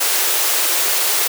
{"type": "high-pass noise", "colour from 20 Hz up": "white", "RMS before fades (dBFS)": -17, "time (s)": [0, 1.28], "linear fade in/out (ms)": 10, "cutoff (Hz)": 320, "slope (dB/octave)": 96, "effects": []}